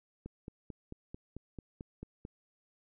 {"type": "click train", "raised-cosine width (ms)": 3, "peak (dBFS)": -30, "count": 10, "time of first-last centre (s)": [0.26, 2.251], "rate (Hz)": 4.52, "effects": []}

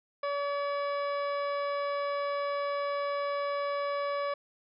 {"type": "harmonic tone with a mistuned harmonic", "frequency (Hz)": 570, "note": "C#5", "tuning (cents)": 48, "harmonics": [1, 2, 3, 4, 5, 6, 7, 9], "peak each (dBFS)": [-31, -34, -44, -44, -54, -53, -52, -54], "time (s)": [0.23, 4.34], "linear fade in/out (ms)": 5, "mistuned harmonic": 9, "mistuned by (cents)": -40, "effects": []}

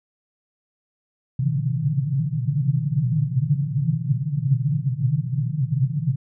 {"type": "band-pass noise", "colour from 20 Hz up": "pink", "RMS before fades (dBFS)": -22, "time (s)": [1.39, 6.16], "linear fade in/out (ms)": 5, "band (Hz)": [120, 160], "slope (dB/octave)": 96, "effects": []}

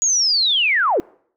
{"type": "linear sweep", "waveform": "sine", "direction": "down", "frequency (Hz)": [6820, 296.6], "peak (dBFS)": -14, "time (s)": [0.02, 1], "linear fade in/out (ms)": 0, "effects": ["noise-tail reverb RT60 0.6 s tail -25 dB re dry"]}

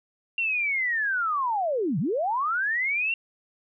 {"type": "linear two-way sweep", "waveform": "sine", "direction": "down then up", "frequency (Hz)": [2767, 131.5, 2767], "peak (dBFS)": -23, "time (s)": [0.38, 3.14], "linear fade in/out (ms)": 2, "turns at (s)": 1.99, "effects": []}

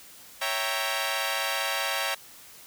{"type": "chord", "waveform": "10% pulse", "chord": "C# diminished seventh", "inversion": "none", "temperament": "equal", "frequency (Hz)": [554.4, 659.3, 784, 932.3], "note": ["C#5", "E5", "G5", "Bb5"], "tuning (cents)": [0, 0, 0, 0], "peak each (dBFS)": -24, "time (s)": [0.41, 2.15], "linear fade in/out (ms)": 10, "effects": ["white hiss -49 dBFS RMS until 2.66 s"]}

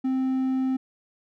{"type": "tone", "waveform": "triangle", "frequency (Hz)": 261.6, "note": "C4", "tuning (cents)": 0, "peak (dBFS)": -20, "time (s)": [0.04, 0.77], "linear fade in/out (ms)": 10, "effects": []}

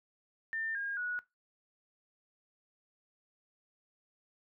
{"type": "tone with pitch steps", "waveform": "sine", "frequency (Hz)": [1800, 1622.3, 1462.1], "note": ["A6", "G#6", "F#6"], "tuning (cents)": [39, -41, -21], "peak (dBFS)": -34, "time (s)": [0.53, 1.19], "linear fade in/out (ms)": 0, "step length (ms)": 220, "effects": ["noise-tail reverb RT60 0.2 s tail -18 dB re dry"]}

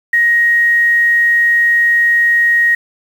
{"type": "tone with quantisation", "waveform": "sine", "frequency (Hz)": 1880, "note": "A#6", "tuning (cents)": 14, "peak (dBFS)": -8, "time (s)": [0.13, 2.75], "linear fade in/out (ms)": 5, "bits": 6, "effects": []}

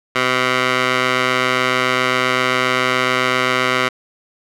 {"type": "tone with band-pass filter", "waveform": "15% pulse", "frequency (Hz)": 127.4, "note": "C3", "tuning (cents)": -46, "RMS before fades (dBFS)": -17, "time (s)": [0.15, 3.89], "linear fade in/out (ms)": 10, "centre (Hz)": 1900, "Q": 1.1, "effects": []}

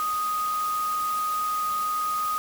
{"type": "tone in noise", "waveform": "sine", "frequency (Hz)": 1244.5, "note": "D#6", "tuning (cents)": 0, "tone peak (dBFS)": -24, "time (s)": [0, 2.38], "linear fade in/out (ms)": 0, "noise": "white", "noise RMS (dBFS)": -38, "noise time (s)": [0, 2.38], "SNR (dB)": 11, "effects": []}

